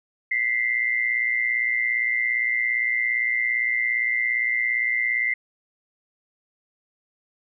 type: tone pair together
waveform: sine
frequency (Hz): 1975.5 / 2093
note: B6 / C7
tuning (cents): 0 / 0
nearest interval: minor second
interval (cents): 100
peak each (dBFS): -25 / -22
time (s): 0.31-5.34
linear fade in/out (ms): 5
effects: none